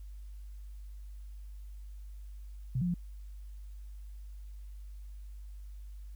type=tone with pitch steps; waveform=sine; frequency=127.1 / 177.5 / 174.7 Hz; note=C3 / F3 / F3; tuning=-50 / +28 / +1 cents; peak=-28 dBFS; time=2.75-2.942 s; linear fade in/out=5 ms; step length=64 ms; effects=added 50 Hz sine -43 dBFS peak until 6.15 s + white hiss -70 dBFS RMS until 6.15 s